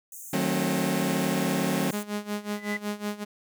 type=high-pass noise; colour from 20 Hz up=pink; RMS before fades=-42 dBFS; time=0.12-2.03 s; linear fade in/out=2 ms; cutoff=6300 Hz; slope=96 dB/octave
type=chord; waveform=sawtooth; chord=D# diminished seventh; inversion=none; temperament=just; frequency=155.56 / 186.68 / 224 / 268.8 Hz; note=D#3 / F#3 / A3 / C4; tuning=0 / +16 / +31 / +47 cents; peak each=-28 / -24 / -27 / -25 dBFS; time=0.33-1.91 s; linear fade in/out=5 ms
type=tone with tremolo; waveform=sawtooth; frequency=207.4 Hz; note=G#3; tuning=2 cents flat; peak=-23 dBFS; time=1.92-3.25 s; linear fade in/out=20 ms; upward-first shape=sine; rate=5.4 Hz; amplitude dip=85%
type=tone with exponential growth; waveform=sine; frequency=2000 Hz; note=B6; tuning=21 cents sharp; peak=-27 dBFS; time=2.4-2.77 s; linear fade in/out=5 ms; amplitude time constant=79 ms
effects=none